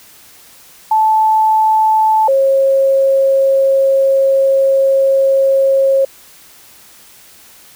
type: tone pair in turn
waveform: sine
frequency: 873 / 541.3 Hz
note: A5 / C#5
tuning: -14 / -41 cents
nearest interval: minor sixth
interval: 827 cents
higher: first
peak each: -8 dBFS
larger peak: neither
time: 0.91-2.28 / 2.28-6.05 s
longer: second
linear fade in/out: 5 ms
effects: white hiss -42 dBFS RMS until 7.75 s